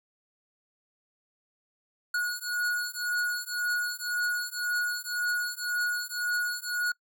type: beating tone pair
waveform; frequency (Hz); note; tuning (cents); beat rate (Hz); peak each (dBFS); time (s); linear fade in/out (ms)
square; 1451 / 1452.9; F#6 / F#6; -34 / -32; 1.9; -32 / -32; 2.14-6.92; 5
effects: noise-tail reverb RT60 0.1 s tail -24 dB re dry